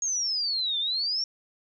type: exponential two-way sweep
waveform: sine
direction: down then up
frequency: 6645 to 3500 to 5590 Hz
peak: -25 dBFS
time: 0.02-1.24 s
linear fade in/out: 2 ms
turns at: 0.79 s
effects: none